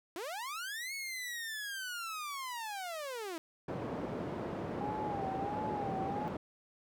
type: linear two-way sweep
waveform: sawtooth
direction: up then down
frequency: 311.1 to 2217 to 311.1 Hz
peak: -35 dBFS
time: 0.16-3.38 s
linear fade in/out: 0 ms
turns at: 0.94 s
type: band-pass noise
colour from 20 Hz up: white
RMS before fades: -39 dBFS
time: 3.68-6.37 s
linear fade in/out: 5 ms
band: 100 to 530 Hz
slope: 12 dB/octave
type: tone with vibrato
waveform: sine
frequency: 810 Hz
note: G#5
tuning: 43 cents flat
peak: -37 dBFS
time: 4.81-6.28 s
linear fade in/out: 0 ms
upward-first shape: sine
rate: 1.5 Hz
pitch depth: 100 cents each way
effects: none